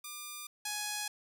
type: tone pair in turn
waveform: 5% pulse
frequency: 1200 / 835.7 Hz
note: D6 / G#5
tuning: +37 / +11 cents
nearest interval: tritone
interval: 626 cents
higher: first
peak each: -30 / -23 dBFS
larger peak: second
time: 0.04-0.47 / 0.65-1.08 s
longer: neither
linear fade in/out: 5 ms
effects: none